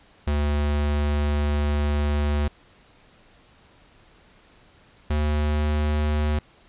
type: tone pair in turn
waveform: square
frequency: 73.4 / 75.07 Hz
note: D2 / D2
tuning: 0 / +39 cents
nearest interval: unison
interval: 39 cents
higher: second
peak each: -21 dBFS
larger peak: neither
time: 0.27-2.48 / 5.1-6.39 s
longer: first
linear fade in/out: 5 ms
effects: pink hiss -55 dBFS RMS until 6.68 s + resampled to 8000 Hz